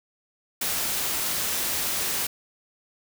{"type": "noise", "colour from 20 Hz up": "white", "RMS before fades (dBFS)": -27, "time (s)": [0.61, 2.27], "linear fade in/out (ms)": 5, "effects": []}